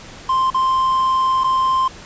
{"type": "tone with dropouts", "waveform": "triangle", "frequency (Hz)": 1046.5, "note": "C6", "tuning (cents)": 0, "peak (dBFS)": -12, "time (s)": [0.29, 1.88], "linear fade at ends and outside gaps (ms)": 5, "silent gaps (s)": [[0.503, 0.544], [1.437, 1.442]], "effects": ["pink hiss -38 dBFS RMS until 2.05 s", "resampled to 16000 Hz"]}